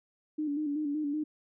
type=tone with vibrato; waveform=sine; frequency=296.2 Hz; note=D4; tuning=15 cents sharp; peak=-29 dBFS; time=0.38-1.24 s; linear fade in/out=10 ms; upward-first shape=square; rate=5.3 Hz; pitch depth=54 cents each way; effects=none